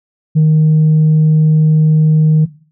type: tone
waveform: sine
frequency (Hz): 155.56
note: D#3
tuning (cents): 0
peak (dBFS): -4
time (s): 0.35-2.46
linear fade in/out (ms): 20
effects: noise-tail reverb RT60 0.4 s tail -17 dB re dry + tanh soft clip ceiling -4 dBFS